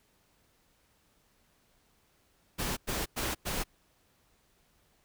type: noise bursts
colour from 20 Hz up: pink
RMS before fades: -33 dBFS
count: 4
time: 2.58-3.64 s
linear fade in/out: 20 ms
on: 190 ms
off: 100 ms
effects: pink hiss -69 dBFS RMS until 5.04 s